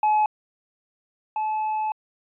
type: tone pair in turn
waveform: triangle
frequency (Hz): 852 / 862.9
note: G#5 / A5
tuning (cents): +44 / -34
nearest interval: unison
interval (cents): 22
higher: second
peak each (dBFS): -15 / -21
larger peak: first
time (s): 0.03-0.26 / 1.36-1.92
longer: second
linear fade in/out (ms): 2
effects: resampled to 8000 Hz